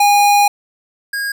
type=tone pair in turn; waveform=square; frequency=818 / 1632.2 Hz; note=G#5 / G#6; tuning=-26 / -31 cents; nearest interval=octave; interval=1195 cents; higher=second; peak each=-9 / -19 dBFS; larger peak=first; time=0-0.48 / 1.13-1.32 s; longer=first; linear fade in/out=5 ms; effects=none